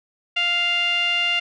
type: tone with low-pass filter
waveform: 5% pulse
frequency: 698.5 Hz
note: F5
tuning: in tune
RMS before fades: -21 dBFS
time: 0.36-1.4 s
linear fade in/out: 10 ms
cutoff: 2600 Hz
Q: 9.7
effects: none